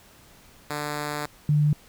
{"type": "tone pair in turn", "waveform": ["5% pulse", "sine"], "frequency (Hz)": [148.1, 148.79], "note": ["D3", "D3"], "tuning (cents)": [15, 23], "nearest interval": "unison", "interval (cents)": 8, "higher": "second", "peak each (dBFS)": -17, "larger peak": "neither", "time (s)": [[0.7, 1.26], [1.49, 1.73]], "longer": "first", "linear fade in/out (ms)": 2, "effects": ["pink hiss -53 dBFS RMS until 1.88 s"]}